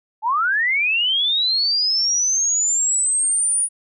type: linear sweep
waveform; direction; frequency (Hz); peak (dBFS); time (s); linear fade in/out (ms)
sine; up; 830.6 to 9700; -16; 0.22-3.69; 50
effects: none